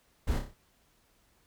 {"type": "noise with echo", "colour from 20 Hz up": "brown", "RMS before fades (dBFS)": -28, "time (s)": [0.27, 0.39], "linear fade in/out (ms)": 10, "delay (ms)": 30, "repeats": 5, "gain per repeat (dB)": -5, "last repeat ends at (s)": 0.54, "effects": ["pink hiss -68 dBFS RMS until 1.46 s"]}